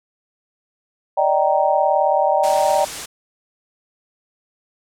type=chord; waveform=sine; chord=Eb major seventh; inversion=third; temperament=just; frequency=583.4 / 622.3 / 777.8 / 933.4 Hz; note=D5 / Eb5 / G5 / Bb5; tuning=-12 / 0 / -14 / +2 cents; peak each=-19 / -20 / -18 / -21 dBFS; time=1.17-2.85 s; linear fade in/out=10 ms
type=low-pass noise; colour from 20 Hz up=white; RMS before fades=-32 dBFS; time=2.43-3.06 s; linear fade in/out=10 ms; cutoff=10000 Hz; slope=24 dB/octave
effects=none